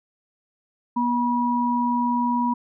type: tone pair together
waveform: sine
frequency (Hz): 241.8 / 968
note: B3 / B5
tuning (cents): -36 / -35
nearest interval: 2 octaves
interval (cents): 2401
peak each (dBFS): -22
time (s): 0.96-2.54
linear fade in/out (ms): 10
effects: none